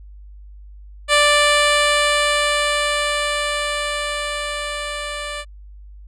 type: tone with level ramp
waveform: 10% pulse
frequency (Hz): 587.3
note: D5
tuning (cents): 0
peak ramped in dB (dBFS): -3 to -18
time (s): 1.08-5.45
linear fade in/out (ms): 50
effects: added 50 Hz sine -37 dBFS peak until 6.07 s + resampled to 22050 Hz